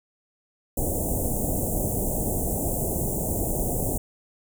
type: band-stop noise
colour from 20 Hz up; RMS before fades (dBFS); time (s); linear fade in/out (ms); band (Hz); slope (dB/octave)
pink; -26; 0.77-3.98; 5; 750 to 7400; 48
effects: none